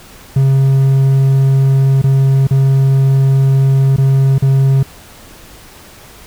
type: tone with dropouts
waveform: triangle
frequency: 135.2 Hz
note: C#3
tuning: 43 cents flat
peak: -5 dBFS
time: 0.36-4.83 s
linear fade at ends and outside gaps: 5 ms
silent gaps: 2.018-2.039 / 2.471-2.508 / 3.964-3.981 / 4.383-4.422 s
effects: pink hiss -38 dBFS RMS until 6.26 s